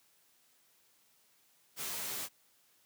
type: noise with comb filter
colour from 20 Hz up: white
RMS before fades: -39 dBFS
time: 1.76-2.29 s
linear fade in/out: 50 ms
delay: 13 ms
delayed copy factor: +0.65
effects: white hiss -69 dBFS RMS until 2.85 s + high-pass 100 Hz 12 dB/octave